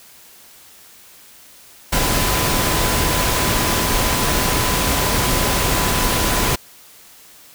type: tone in noise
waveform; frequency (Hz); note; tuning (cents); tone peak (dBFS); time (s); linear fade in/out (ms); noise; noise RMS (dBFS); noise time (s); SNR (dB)
sine; 1005; B5; +30; -27; 1.92-6.56; 10; pink; -18; 1.92-6.56; -12
effects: white hiss -45 dBFS RMS until 7.54 s